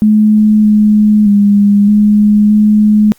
sine tone with pitch steps, 213.4 / 211.4 / 203.3 / 209.2 / 211.6 Hz, G#3 / G#3 / G#3 / G#3 / G#3, +47 / +31 / -37 / +13 / +33 cents, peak -4 dBFS, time 0.02-3.12 s, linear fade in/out 0 ms, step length 620 ms, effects white hiss -48 dBFS RMS until 3.18 s + Opus 32 kbps

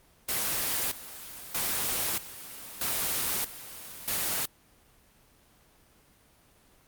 white noise with tremolo, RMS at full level -29 dBFS, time 0.28-4.46 s, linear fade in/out 10 ms, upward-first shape square, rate 0.79 Hz, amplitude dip 80%, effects pink hiss -61 dBFS RMS until 6.87 s + Opus 24 kbps

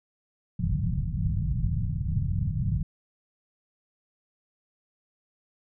white low-pass noise, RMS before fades -27 dBFS, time 0.59-2.83 s, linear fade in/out 5 ms, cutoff 170 Hz, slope 48 dB/octave, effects none

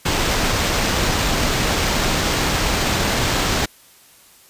pink noise with sample-and-hold, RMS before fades -19 dBFS, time 0.05-3.66 s, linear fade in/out 10 ms, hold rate 11025 Hz, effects white hiss -49 dBFS RMS until 4.49 s + resampled to 32000 Hz

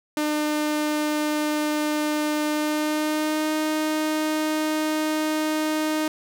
sawtooth tone with pitch glide, 301.6 to 309.5 Hz, D4 to D#4, +46 to -9 cents, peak -18 dBFS, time 0.17-6.08 s, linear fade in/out 2 ms, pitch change +45 cents, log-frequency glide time 2.5-3.53 s, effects none

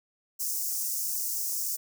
white high-pass noise, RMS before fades -31 dBFS, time 0.39-1.77 s, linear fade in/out 20 ms, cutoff 5300 Hz, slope 48 dB/octave, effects none

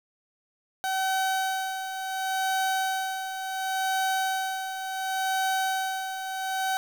30% pulse tone with tremolo, 762 Hz, G5, 49 cents flat, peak -21 dBFS, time 0.84-6.77 s, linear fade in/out 0 ms, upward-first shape sine, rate 0.7 Hz, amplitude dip 60%, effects 9-bit

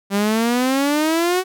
sawtooth exponential sweep, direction up, 196 to 377.3 Hz, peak -12 dBFS, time 0.1-1.44 s, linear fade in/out 50 ms, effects none

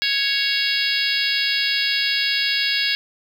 harmonic tone, 554.4 Hz, C#5, in tune, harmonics 3 / 4 / 5 / 6 / 7 / 8 / 9, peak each -26 / -26 / -26 / -26 / -26 / -26 / -26 dBFS, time 0.02-2.95 s, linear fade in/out 0 ms, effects 7-bit

